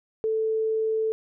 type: tone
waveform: sine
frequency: 440.7 Hz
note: A4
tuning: 3 cents sharp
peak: -22 dBFS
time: 0.24-1.12 s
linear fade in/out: 0 ms
effects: none